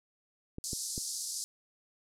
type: clicks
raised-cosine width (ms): 3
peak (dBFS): -26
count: 3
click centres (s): 0.584 / 0.732 / 0.979
type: band-pass noise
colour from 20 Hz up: pink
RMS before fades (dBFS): -38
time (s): 0.64-1.44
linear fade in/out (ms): 0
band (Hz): 4600 to 11000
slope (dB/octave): 48
effects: none